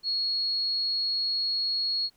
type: tone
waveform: sine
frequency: 4322 Hz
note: C#8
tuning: 45 cents flat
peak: -25 dBFS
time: 0.03-2.1 s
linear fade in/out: 50 ms
effects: pink hiss -66 dBFS RMS until 2.16 s